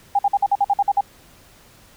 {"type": "tone bursts", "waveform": "sine", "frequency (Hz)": 805, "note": "G5", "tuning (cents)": 46, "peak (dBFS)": -13, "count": 10, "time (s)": [0.15, 1.009], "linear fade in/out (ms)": 5, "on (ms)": 40, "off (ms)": 51, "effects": ["pink hiss -50 dBFS RMS until 1.96 s"]}